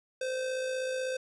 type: tone with amplitude modulation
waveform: square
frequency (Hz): 517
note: C5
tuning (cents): -21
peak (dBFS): -30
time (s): 0.21-1.17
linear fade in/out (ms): 5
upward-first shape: sine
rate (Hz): 56.1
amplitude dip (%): 35
effects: resampled to 22050 Hz